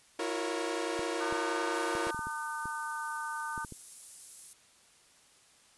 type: chord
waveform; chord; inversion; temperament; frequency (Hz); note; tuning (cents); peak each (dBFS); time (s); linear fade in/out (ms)
sawtooth; F# dominant seventh; third; equal with one note detuned; 329.6 / 360.5 / 466.2 / 554.4; E4 / F#4 / A#4 / C#5; 0 / -45 / 0 / 0; -33 / -34 / -33 / -36; 0.19-2.11; 5
type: clicks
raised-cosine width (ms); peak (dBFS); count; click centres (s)
3; -31; 11; 0.993 / 1.325 / 1.952 / 2.07 / 2.146 / 2.192 / 2.27 / 2.656 / 3.578 / 3.648 / 3.723
type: harmonic tone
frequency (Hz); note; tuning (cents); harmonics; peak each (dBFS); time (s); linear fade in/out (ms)
302.7; D#4; -48; 3 / 4 / 5; -39 / -39 / -39; 1.2-3.65; 10
type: high-pass noise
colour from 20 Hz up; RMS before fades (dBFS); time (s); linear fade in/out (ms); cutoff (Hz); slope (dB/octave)
white; -45; 1.74-4.53; 0; 9700; 12
effects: white hiss -62 dBFS RMS until 5.77 s + resampled to 24000 Hz